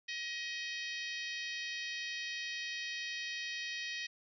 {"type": "harmonic tone with a mistuned harmonic", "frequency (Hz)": 631, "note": "D#5", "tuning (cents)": 24, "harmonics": [3, 4, 5, 6, 7, 8, 9], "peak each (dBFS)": [-42, -44, -46, -48, -49, -50, -51], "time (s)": [0.08, 4.07], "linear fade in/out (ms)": 10, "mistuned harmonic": 9, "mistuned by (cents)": 20, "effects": []}